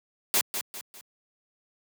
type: noise with echo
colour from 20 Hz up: white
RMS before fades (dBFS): -23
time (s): 0.34-0.41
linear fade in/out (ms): 0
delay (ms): 200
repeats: 3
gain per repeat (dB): -8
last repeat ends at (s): 1.01
effects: high-pass 150 Hz 12 dB/octave